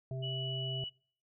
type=harmonic tone; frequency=131.1 Hz; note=C3; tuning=4 cents sharp; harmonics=1 / 3 / 5; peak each=-36 / -47 / -46 dBFS; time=0.11-0.84 s; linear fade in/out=2 ms
type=tone; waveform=sine; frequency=2946 Hz; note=F#7; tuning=8 cents flat; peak=-38 dBFS; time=0.22-0.9 s; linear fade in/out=20 ms
effects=noise-tail reverb RT60 0.5 s tail -26 dB re dry